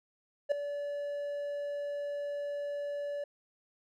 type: tone with ADSR envelope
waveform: triangle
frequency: 576 Hz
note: D5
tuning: 34 cents flat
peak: -20 dBFS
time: 0.49-3.24 s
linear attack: 27 ms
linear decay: 4 ms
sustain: -12 dB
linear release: 4 ms
effects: none